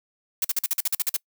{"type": "noise bursts", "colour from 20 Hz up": "blue", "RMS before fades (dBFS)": -23, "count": 11, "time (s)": [0.42, 1.165], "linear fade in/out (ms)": 2, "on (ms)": 25, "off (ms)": 47, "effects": ["noise-tail reverb RT60 0.1 s tail -26 dB re dry"]}